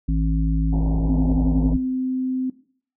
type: harmonic tone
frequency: 53.8 Hz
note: A1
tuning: 38 cents flat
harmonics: 1 / 3 / 5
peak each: -19 / -24 / -26 dBFS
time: 0.08-1.77 s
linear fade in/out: 10 ms
type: low-pass noise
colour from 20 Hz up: pink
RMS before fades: -32 dBFS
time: 0.72-1.74 s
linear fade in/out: 10 ms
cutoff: 930 Hz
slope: 96 dB/octave
type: tone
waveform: sine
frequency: 258 Hz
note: C4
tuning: 24 cents flat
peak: -21 dBFS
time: 1.09-2.5 s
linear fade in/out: 5 ms
effects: noise-tail reverb RT60 0.5 s tail -17 dB re dry